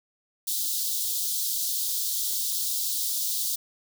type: high-pass noise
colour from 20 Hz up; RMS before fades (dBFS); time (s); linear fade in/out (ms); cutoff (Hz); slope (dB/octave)
white; -28; 0.47-3.56; 10; 3500; 48
effects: none